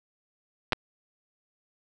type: clicks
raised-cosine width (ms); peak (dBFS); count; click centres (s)
0.3; -8; 2; 0.723 / 0.731
effects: none